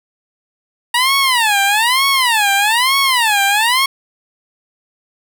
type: tone with vibrato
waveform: 15% pulse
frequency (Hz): 935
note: A#5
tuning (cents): +5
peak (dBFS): -5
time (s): 0.94-3.86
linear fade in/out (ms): 5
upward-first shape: sine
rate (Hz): 1.1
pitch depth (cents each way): 290
effects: none